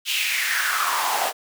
pink noise with high-pass filter sweep, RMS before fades -23 dBFS, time 0.05-1.33 s, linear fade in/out 50 ms, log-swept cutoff 3100 to 660 Hz, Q 4.5, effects none

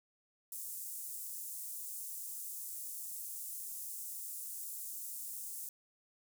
pink high-pass noise, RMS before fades -44 dBFS, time 0.52-5.69 s, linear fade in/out 2 ms, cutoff 8100 Hz, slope 24 dB/octave, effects none

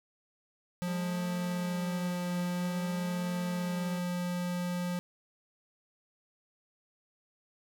square tone, 177.4 Hz, F3, 27 cents sharp, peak -32 dBFS, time 0.82-4.99 s, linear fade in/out 0 ms
sawtooth tone with vibrato, 195.9 Hz, G3, 1 cent flat, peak -39 dBFS, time 0.87-3.99 s, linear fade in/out 5 ms, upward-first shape sine, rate 0.5 Hz, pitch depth 200 cents each way
effects none

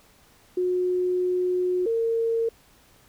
sine tone pair in turn, 362.7 / 457 Hz, F#4 / A#4, -34 / -34 cents, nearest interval major third, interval 400 cents, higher second, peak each -21 dBFS, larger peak neither, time 0.57-1.86 / 1.86-2.49 s, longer first, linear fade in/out 5 ms, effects pink hiss -57 dBFS RMS until 3.08 s

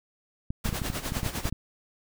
clicks, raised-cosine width 5 ms, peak -18 dBFS, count 12, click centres 0.505 / 0.658 / 0.69 / 0.728 / 0.818 / 0.901 / 1.121 / 1.169 / 1.232 / 1.263 / 1.455 / 1.526 s
pink noise with tremolo, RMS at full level -31 dBFS, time 0.64-1.5 s, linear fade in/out 10 ms, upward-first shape sine, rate 9.9 Hz, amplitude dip 75%
effects none

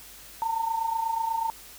sine tone with amplitude modulation, 906 Hz, A#5, 50 cents flat, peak -22 dBFS, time 0.42-1.5 s, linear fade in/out 0 ms, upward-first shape sine, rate 28.2 Hz, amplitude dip 65%, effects added 50 Hz sine -57 dBFS peak until 1.78 s + white hiss -47 dBFS RMS until 1.78 s

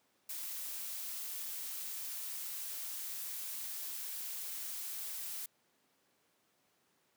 blue noise, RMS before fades -42 dBFS, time 0.29-5.46 s, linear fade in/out 5 ms, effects pink hiss -74 dBFS RMS until 7.16 s + high-pass 200 Hz 12 dB/octave

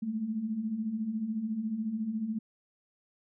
sine beating tone pair, 207.7 / 221.7 Hz, G#3 / A3, 0 / +13 cents, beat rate 14 Hz, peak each -38 / -31 dBFS, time 0.02-2.39 s, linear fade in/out 10 ms, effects none

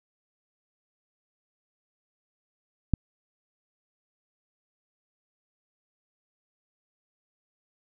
click, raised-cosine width 5 ms, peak -9 dBFS, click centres 2.937 s, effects none

